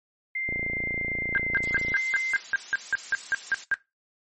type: tone with pitch glide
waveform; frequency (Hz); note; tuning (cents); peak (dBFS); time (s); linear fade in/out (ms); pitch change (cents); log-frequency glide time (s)
sine; 2093 to 2079; C7 to C7; 0 to -12; -27; 0.35-2.37; 5; -12; 1.24-1.48
type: click train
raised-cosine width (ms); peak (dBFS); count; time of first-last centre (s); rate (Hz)
2; -22; 42; 0.49-1.919; 28.7
type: tone bursts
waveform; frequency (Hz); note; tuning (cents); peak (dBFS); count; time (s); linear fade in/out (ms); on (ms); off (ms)
sine; 1599; G6; +34; -20; 13; 1.35-3.741; 0; 27; 170
type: noise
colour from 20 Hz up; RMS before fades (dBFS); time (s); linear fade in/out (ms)
blue; -36; 1.63-3.64; 2
effects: noise-tail reverb RT60 0.2 s tail -17 dB re dry + MP3 32 kbps